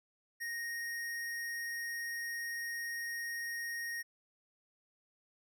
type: tone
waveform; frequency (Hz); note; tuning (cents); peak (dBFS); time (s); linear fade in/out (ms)
square; 1864.7; A#6; 0; -38; 0.4-4.03; 20
effects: none